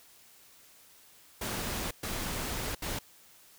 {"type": "noise bursts at uneven times", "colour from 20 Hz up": "pink", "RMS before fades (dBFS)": -35, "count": 3, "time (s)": [[1.41, 1.91], [2.03, 2.75], [2.82, 2.99]], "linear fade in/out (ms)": 5, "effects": ["white hiss -58 dBFS RMS until 3.58 s"]}